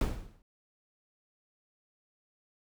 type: noise with exponential decay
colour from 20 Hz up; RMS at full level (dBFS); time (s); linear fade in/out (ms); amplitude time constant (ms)
brown; -25; 0.01-0.42; 1; 88
effects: none